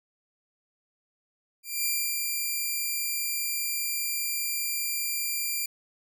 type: tone with ADSR envelope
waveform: 5% pulse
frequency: 2375 Hz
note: D7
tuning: 19 cents sharp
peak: -15 dBFS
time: 1.63-5.66 s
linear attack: 220 ms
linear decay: 290 ms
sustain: -3 dB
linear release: 6 ms
effects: none